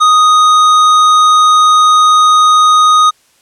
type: tone with tanh clipping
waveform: sine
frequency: 1244.5 Hz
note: D#6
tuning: in tune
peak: -6 dBFS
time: 0-3.11 s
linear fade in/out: 20 ms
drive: 13 dB
effects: white hiss -51 dBFS RMS until 3.41 s + low-pass 10000 Hz 12 dB/octave